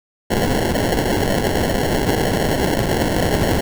white noise with sample-and-hold, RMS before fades -18 dBFS, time 0.3-3.61 s, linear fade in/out 10 ms, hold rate 1225 Hz, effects none

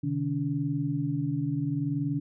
sine tone cluster, 131.6 / 152.2 / 284.7 Hz, C3 / D#3 / C#4, +10 / -38 / +46 cents, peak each -32 / -30 / -30 dBFS, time 0.03-2.2 s, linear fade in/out 10 ms, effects none

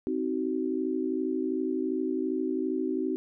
sine chord, C diminished, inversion none, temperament just, 261.6 / 314 / 376.7 Hz, C4 / Eb4 / Gb4, 0 / +16 / +31 cents, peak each -31 dBFS, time 0.07-3.16 s, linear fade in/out 0 ms, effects none

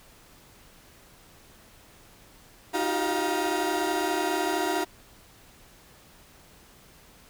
35% pulse tone cluster, 311.7 / 356.4 / 386.8 / 699 / 948 Hz, D#4 / F4 / G4 / F5 / A#5, +3 / +35 / -23 / +1 / +29 cents, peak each -30 dBFS, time 2.73-4.85 s, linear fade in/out 20 ms, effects pink hiss -54 dBFS RMS until 7.29 s

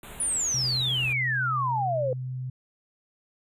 pink band-stop noise, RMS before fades -43 dBFS, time 0.03-1.13 s, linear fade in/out 2 ms, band 3900 to 7000 Hz, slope 96 dB/octave
sine exponential sweep, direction down, 10030 to 493.9 Hz, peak -24 dBFS, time 0.2-2.13 s, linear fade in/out 2 ms
sine tone, 128.1 Hz, C3, 36 cents flat, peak -30 dBFS, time 0.54-2.5 s, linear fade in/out 5 ms
effects resampled to 32000 Hz

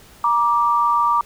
sine tone pair together, 947.3 / 1174.7 Hz, A#5 / D6, +28 / 0 cents, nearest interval major third, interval 372 cents, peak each -18 / -16 dBFS, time 0.24-1.21 s, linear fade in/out 2 ms, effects pink hiss -47 dBFS RMS until 1.25 s

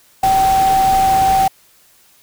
sine tone in noise, 770 Hz, G5, 31 cents flat, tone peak -10 dBFS, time 0.23-1.48 s, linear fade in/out 5 ms, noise pink, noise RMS -24 dBFS, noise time 0.23-1.48 s, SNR +11 dB, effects white hiss -51 dBFS RMS until 2.22 s

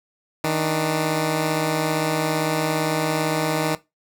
10% pulse tone pair together, 157.5 / 297.3 Hz, D#3 / D4, +21 / +21 cents, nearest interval major seventh, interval 1100 cents, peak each -13 / -18 dBFS, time 0.44-3.75 s, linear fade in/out 2 ms, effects noise-tail reverb RT60 0.2 s tail -18 dB re dry

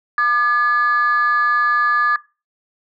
sine tone pair together, 1200.7 / 1702 Hz, D6 / G#6, +38 / +42 cents, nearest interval tritone, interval 604 cents, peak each -15 dBFS, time 0.18-2.16 s, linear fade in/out 2 ms, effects noise-tail reverb RT60 0.3 s tail -21 dB re dry + tanh soft clip ceiling -8 dBFS

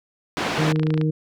pink band-pass noise, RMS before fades -25 dBFS, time 0.37-0.72 s, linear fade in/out 0 ms, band 200 to 3700 Hz, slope 12 dB/octave
click train, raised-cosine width 0.3 ms, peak -15 dBFS, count 16, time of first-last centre 0.47-1.013 s, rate 27.6 Hz
harmonic tone, 155.56 Hz, D#3, in tune, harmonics 1 / 2 / 3, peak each -19 / -25 / -29 dBFS, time 0.58-1.11 s, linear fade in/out 10 ms
effects none

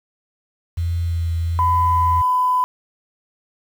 sine tone with vibrato, 84.4 Hz, E2, 41 cents sharp, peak -18 dBFS, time 0.77-2.22 s, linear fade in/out 10 ms, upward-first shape triangle, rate 1.3 Hz, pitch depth 24 cents each way
sine tone, 1003 Hz, B5, 26 cents sharp, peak -14 dBFS, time 1.59-2.64 s, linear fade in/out 0 ms
effects tanh soft clip ceiling -6 dBFS + 7-bit

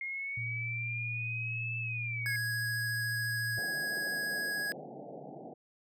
sine linear two-way sweep, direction up then down, 2134 to 2637 to 2134 Hz, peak -35 dBFS, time 0.01-2.36 s, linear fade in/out 2 ms, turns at 1.78 s
sine tone, 116.54 Hz, A#2, in tune, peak -37 dBFS, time 0.37-3.59 s, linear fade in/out 5 ms
square tone with vibrato, 1661.2 Hz, G#6, in tune, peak -33 dBFS, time 2.26-4.72 s, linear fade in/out 0 ms, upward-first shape sine, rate 14 Hz, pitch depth 8 cents each way
white band-pass noise, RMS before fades -46 dBFS, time 3.57-5.54 s, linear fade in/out 10 ms, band 130 to 790 Hz, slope 96 dB/octave
effects none

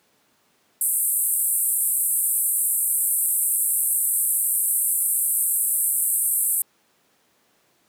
pink band-pass noise, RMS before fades -22 dBFS, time 0.81-6.62 s, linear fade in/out 2 ms, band 8200 to 14000 Hz, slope 96 dB/octave, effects pink hiss -63 dBFS RMS until 7.88 s + high-pass 200 Hz 12 dB/octave

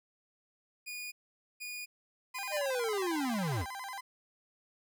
sawtooth tone bursts, 2451 Hz, D#7, 27 cents flat, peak -36 dBFS, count 3, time 0.86-2.6 s, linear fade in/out 20 ms, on 260 ms, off 480 ms
30% pulse tone with vibrato, 897 Hz, A5, 33 cents sharp, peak -37 dBFS, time 2.34-4.01 s, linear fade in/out 10 ms, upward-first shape square, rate 11 Hz, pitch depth 220 cents each way
square linear sweep, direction down, 626 to 68.4 Hz, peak -32 dBFS, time 2.5-3.66 s, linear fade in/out 50 ms
effects none

